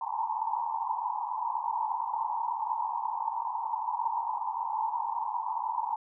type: band-pass noise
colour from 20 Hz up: pink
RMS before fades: -32 dBFS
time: 0.01-5.96 s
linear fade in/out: 2 ms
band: 860 to 980 Hz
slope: 96 dB/octave
effects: none